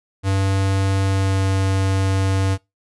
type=tone with pitch glide; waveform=square; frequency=97 to 96.27 Hz; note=G2 to G2; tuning=-18 to -31 cents; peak=-17 dBFS; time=0.23-2.58 s; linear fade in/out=50 ms; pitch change=-13 cents; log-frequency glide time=1.02-1.46 s; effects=noise-tail reverb RT60 0.2 s tail -22 dB re dry + resampled to 24000 Hz